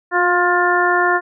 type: harmonic tone with a mistuned harmonic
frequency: 353.4 Hz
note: F4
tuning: 21 cents sharp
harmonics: 1 / 2 / 3 / 4 / 5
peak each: -19 / -19 / -19 / -19 / -19 dBFS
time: 0.11-1.21 s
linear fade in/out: 50 ms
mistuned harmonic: 1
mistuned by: +18 cents
effects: none

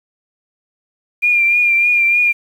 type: tone with vibrato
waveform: sine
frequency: 2400 Hz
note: D7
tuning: 37 cents sharp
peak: -10 dBFS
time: 1.22-2.33 s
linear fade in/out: 20 ms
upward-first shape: triangle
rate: 3.3 Hz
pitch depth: 40 cents each way
effects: 7-bit

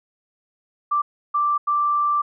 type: tone bursts at uneven times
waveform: sine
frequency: 1174.7 Hz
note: D6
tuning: in tune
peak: -17 dBFS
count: 3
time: 0.91-1.02 / 1.34-1.58 / 1.67-2.22 s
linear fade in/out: 10 ms
effects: none

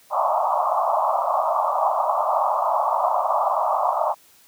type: band-pass noise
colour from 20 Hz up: pink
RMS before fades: -21 dBFS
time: 0.1-4.15 s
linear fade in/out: 50 ms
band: 600 to 1200 Hz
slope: 96 dB/octave
effects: white hiss -54 dBFS RMS until 4.47 s + high-pass 60 Hz 12 dB/octave

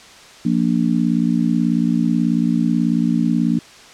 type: chord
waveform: sine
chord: Bb major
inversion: second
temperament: just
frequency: 174.81 / 233.1 / 291.4 Hz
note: F3 / Bb3 / D4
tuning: +2 / 0 / -13 cents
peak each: -19 / -17 / -21 dBFS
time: 0.45-3.59 s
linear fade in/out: 5 ms
effects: white hiss -42 dBFS RMS until 3.93 s + low-pass 6000 Hz 12 dB/octave

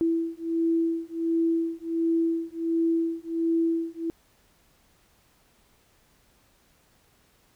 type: beating tone pair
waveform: sine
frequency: 330 / 331.4 Hz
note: E4 / E4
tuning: +2 / +9 cents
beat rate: 1.4 Hz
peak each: -26 dBFS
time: 0.01-4.1 s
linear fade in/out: 0 ms
effects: pink hiss -63 dBFS RMS until 7.55 s

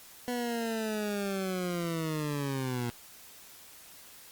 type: linear sweep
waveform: 20% pulse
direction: down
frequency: 246.9 to 118 Hz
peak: -26 dBFS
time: 0.28-2.9 s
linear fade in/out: 0 ms
effects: white hiss -52 dBFS RMS until 4.31 s + Opus 48 kbps

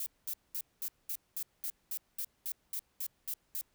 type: noise bursts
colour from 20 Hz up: violet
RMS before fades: -37 dBFS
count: 14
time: 0-3.612 s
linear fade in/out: 2 ms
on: 63 ms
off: 210 ms
effects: pink hiss -74 dBFS RMS until 3.74 s

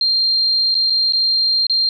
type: tone with dropouts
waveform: sine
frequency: 4186 Hz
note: C8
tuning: in tune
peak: -13 dBFS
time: 0.01-1.89 s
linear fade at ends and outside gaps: 2 ms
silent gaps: 0.744-0.751 / 0.899-0.903 / 1.124-1.133 / 1.668-1.697 s
effects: none

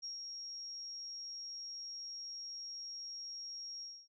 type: tone with ADSR envelope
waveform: sine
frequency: 5588 Hz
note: F8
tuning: in tune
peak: -40 dBFS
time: 0.02-4.08 s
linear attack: 25 ms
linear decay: 130 ms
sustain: -3 dB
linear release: 260 ms
effects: none

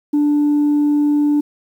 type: tone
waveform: sine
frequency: 293.7 Hz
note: D4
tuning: in tune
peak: -10 dBFS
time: 0.13-1.41 s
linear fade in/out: 10 ms
effects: tanh soft clip ceiling -10 dBFS + 8-bit

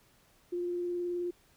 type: tone with vibrato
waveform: sine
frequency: 351.8 Hz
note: F4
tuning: 13 cents sharp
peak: -31 dBFS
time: 0.52-1.31 s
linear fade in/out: 10 ms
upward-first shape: triangle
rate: 19 Hz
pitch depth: 16 cents each way
effects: pink hiss -65 dBFS RMS until 1.56 s

